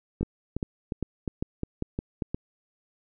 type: two click trains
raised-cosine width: 3 ms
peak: -15 / -16 dBFS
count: 6 / 7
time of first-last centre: 0.23-2.222 / 0.21-2.345 s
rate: 2.51 / 2.81 Hz
effects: none